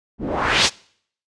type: noise with low-pass filter sweep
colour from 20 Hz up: white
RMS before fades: -19 dBFS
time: 0.18-0.7 s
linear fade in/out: 50 ms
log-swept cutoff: 230 to 6700 Hz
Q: 1.6
effects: noise-tail reverb RT60 0.6 s tail -24 dB re dry + resampled to 22050 Hz